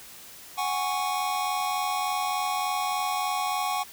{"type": "chord", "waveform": "square", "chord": "F# suspended second", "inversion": "none", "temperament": "equal with one note detuned", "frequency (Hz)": [740, 823.4, 1108.7], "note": ["F#5", "G#5", "C#6"], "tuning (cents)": [0, -15, 0], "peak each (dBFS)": -31, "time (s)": [0.57, 3.84], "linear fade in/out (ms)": 20, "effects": ["white hiss -46 dBFS RMS until 3.92 s"]}